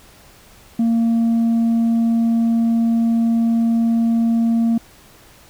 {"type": "tone with tanh clipping", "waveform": "triangle", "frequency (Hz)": 230, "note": "A#3", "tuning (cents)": -23, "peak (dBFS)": -14, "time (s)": [0.79, 4.78], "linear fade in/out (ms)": 5, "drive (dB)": 7, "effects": ["pink hiss -47 dBFS RMS until 5.49 s"]}